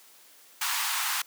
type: high-pass noise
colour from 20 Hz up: pink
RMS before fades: -29 dBFS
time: 0.61-1.22 s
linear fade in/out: 5 ms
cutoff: 870 Hz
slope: 48 dB/octave
effects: white hiss -55 dBFS RMS until 1.26 s + high-pass 300 Hz 12 dB/octave